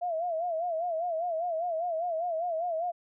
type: tone with vibrato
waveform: sine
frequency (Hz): 675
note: E5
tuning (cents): +41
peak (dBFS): -28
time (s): 0.01-2.92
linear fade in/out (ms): 20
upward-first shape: sine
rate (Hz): 5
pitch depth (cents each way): 110
effects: none